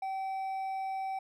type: tone with hard clipping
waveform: triangle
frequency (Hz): 769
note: G5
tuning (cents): -33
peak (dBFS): -34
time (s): 0.02-1.19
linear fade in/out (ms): 5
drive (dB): 7
effects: none